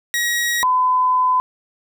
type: tone pair in turn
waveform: sawtooth / sine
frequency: 1901 / 1011.1 Hz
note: A#6 / B5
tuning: +33 / +40 cents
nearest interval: major seventh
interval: 1093 cents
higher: first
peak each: -14 / -13 dBFS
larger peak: second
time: 0.14-0.63 / 0.63-1.4 s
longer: second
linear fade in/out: 0 ms
effects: none